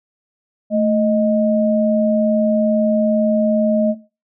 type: tone pair together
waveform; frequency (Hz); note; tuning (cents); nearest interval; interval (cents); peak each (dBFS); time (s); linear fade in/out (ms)
sine; 220 / 622.3; A3 / D#5; 0 / 0; octave + tritone; 1800; -16; 0.7-3.95; 50
effects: noise-tail reverb RT60 0.3 s tail -17 dB re dry

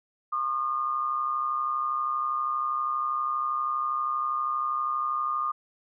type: tone pair together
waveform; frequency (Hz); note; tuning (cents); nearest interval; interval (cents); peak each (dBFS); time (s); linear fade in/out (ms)
sine; 1082 / 1214.5; C#6 / D#6; -42 / -42; major second; 200; -33 / -26; 0.32-5.52; 10
effects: none

